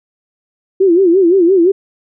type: tone with vibrato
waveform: sine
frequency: 361.4 Hz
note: F#4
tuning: 41 cents flat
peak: -6 dBFS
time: 0.8-1.72 s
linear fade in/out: 10 ms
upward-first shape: sine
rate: 5.8 Hz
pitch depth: 150 cents each way
effects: none